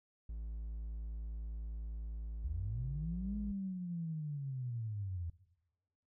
triangle tone, 55 Hz, A1, in tune, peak -38 dBFS, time 0.29-3.52 s, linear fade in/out 5 ms
sine linear two-way sweep, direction up then down, 66.2 to 209.2 to 81.6 Hz, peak -37 dBFS, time 2.44-5.3 s, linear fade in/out 5 ms, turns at 3.37 s
effects noise-tail reverb RT60 1.0 s tail -19 dB re dry + tanh soft clip ceiling -27 dBFS

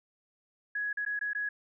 sine tone with dropouts, 1673 Hz, G#6, 12 cents sharp, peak -30 dBFS, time 0.75-1.49 s, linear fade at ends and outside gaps 5 ms, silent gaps 0.93-0.971 / 1.051-1.062 / 1.192-1.211 / 1.333-1.349 s, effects none

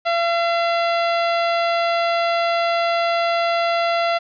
sawtooth tone, 680 Hz, F5, 46 cents flat, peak -13 dBFS, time 0.05-4.19 s, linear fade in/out 20 ms, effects resampled to 11025 Hz + 8-bit

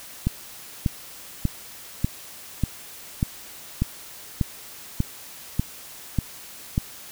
click train, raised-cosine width 5 ms, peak -8 dBFS, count 12, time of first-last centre 0.27-6.779 s, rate 1.69 Hz, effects white hiss -42 dBFS RMS until 7.11 s

